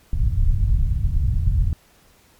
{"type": "low-pass noise", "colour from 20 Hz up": "pink", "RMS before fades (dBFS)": -18, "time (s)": [0.13, 1.73], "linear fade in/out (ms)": 2, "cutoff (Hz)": 110, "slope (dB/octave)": 24, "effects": ["pink hiss -55 dBFS RMS until 2.39 s", "MP3 96 kbps"]}